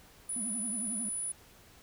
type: tone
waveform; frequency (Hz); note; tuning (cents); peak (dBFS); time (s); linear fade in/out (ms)
sine; 9956; D#9; 0; -33; 0.29-1.32; 5
type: tone with vibrato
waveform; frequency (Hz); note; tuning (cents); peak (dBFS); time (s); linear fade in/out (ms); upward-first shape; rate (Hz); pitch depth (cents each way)
triangle; 223.8; A3; +30; -37; 0.36-1.09; 2; triangle; 11; 220
effects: pink hiss -58 dBFS RMS until 1.82 s